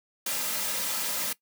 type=noise with comb filter; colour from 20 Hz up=white; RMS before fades=-30 dBFS; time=0.26-1.33 s; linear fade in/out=5 ms; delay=2.7 ms; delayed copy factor=-0.55; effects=noise-tail reverb RT60 0.1 s tail -19 dB re dry + high-pass 200 Hz 12 dB/octave